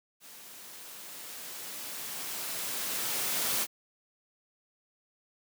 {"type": "noise with level ramp", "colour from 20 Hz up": "white", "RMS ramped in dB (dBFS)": [-50, -29], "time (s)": [0.2, 3.67], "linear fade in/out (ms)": 50, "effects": ["high-pass 150 Hz 12 dB/octave"]}